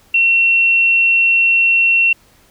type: tone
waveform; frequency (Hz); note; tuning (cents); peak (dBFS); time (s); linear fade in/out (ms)
sine; 2720; F7; -46; -9; 0.14-2.13; 5
effects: pink hiss -51 dBFS RMS until 2.5 s